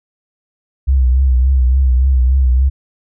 sine tone with vibrato, 64.6 Hz, C2, 21 cents flat, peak -8 dBFS, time 0.87-2.7 s, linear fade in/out 20 ms, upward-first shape triangle, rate 3.5 Hz, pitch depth 87 cents each way, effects none

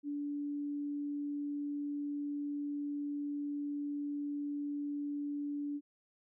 sine tone, 289.3 Hz, D4, 26 cents flat, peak -35 dBFS, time 0.03-5.81 s, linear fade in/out 50 ms, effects none

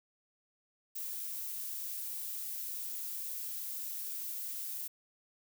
violet noise, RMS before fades -40 dBFS, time 0.95-4.88 s, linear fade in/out 10 ms, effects none

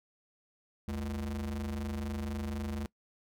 square ring-modulated tone, 68 Hz, C#2, 33 cents flat, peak -32 dBFS, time 0.88-2.86 s, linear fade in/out 0 ms, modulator 148 Hz, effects noise-tail reverb RT60 0.1 s tail -22 dB re dry

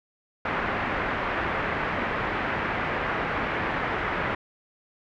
white low-pass noise, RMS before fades -28 dBFS, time 0.45-4.35 s, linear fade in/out 5 ms, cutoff 2000 Hz, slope 24 dB/octave, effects none

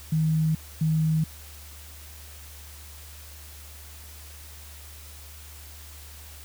sine tone pair in turn, 157.9 / 157.9 Hz, D#3 / D#3, +26 / +26 cents, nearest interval unison, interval 0 cents, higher neither, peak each -20 dBFS, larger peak neither, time 0.12-0.55 / 0.81-1.24 s, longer neither, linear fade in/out 5 ms, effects added 74 Hz sine -44 dBFS peak until 6.44 s + white hiss -47 dBFS RMS until 6.44 s

